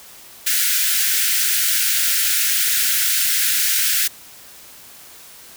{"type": "high-pass noise", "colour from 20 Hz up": "white", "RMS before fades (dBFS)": -18, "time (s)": [0.46, 4.08], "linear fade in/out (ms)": 10, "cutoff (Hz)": 1400, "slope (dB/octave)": 96, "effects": ["white hiss -42 dBFS RMS until 5.56 s"]}